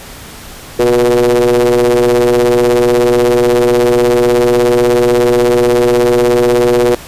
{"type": "ring-modulated tone", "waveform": "square", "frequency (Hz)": 61.74, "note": "B1", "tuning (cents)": 0, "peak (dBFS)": -5, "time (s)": [0.79, 6.95], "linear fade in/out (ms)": 5, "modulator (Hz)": 424, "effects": ["pink hiss -31 dBFS RMS until 7.07 s", "resampled to 32000 Hz"]}